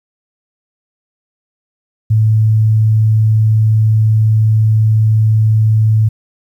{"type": "tone", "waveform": "sine", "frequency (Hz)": 109.3, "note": "A2", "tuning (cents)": -11, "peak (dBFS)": -7, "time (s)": [2.1, 6.09], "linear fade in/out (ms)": 10, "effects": ["8-bit"]}